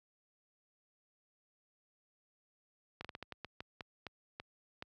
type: slowing click train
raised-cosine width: 0.3 ms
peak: -27 dBFS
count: 12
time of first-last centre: 3.01-4.824 s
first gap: 36 ms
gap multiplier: 1.28
effects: high-pass 60 Hz 12 dB/octave